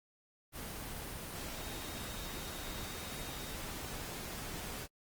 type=tone in noise; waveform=sine; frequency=3729 Hz; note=A#7; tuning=in tune; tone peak=-53 dBFS; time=1.55-3.58 s; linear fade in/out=50 ms; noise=pink; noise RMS=-43 dBFS; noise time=0.52-4.88 s; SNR=-13 dB; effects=Opus 24 kbps